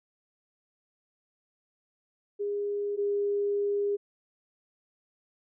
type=tone pair in turn; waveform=sine; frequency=408.3 / 406.3 Hz; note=G#4 / G#4; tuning=-29 / -38 cents; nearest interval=unison; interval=9 cents; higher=first; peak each=-28 / -25 dBFS; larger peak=second; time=2.39-2.97 / 2.97-3.97 s; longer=second; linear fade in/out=20 ms; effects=none